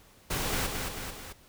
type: noise with echo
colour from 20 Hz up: pink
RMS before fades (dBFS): -31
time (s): 0.3-0.67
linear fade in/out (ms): 10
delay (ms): 220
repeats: 3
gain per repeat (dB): -4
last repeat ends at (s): 1.33
effects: pink hiss -58 dBFS RMS until 1.48 s